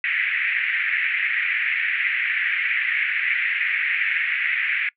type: band-pass noise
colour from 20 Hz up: pink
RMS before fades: -23 dBFS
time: 0.04-4.89 s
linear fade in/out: 2 ms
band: 1800 to 2400 Hz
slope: 48 dB/octave
effects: noise-tail reverb RT60 0.1 s tail -23 dB re dry